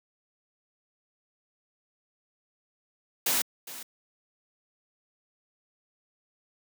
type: noise with echo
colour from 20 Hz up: white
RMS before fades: -26 dBFS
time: 3.26-3.42 s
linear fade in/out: 5 ms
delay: 410 ms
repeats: 1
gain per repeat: -15 dB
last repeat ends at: 3.83 s
effects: high-pass 200 Hz 12 dB/octave